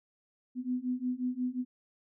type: beating tone pair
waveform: sine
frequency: 247.9 / 253.5 Hz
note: B3 / B3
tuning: +7 / +45 cents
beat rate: 5.6 Hz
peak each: -34 / -33 dBFS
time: 0.55-1.65 s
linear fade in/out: 50 ms
effects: none